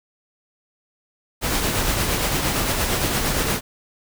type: noise with tremolo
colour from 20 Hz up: pink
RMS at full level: -20 dBFS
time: 1.41-3.61 s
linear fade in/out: 50 ms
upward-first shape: triangle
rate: 8.7 Hz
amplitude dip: 40%
effects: none